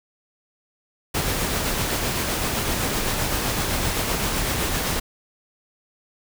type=noise with tremolo; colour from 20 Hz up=pink; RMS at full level=-23 dBFS; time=1.14-5 s; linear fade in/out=10 ms; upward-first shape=sine; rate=7.8 Hz; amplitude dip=25%; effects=none